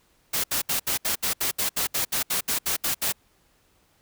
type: noise bursts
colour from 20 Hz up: white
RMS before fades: -25 dBFS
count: 16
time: 0.33-3.125 s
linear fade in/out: 10 ms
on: 110 ms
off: 69 ms
effects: pink hiss -64 dBFS RMS until 4.01 s